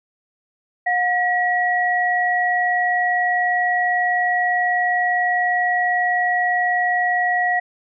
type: tone pair together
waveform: sine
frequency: 719.5 / 1919 Hz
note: F#5 / A#6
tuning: -49 / +50 cents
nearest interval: octave + perfect fourth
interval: 1699 cents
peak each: -19 dBFS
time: 0.86-7.6 s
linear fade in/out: 10 ms
effects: none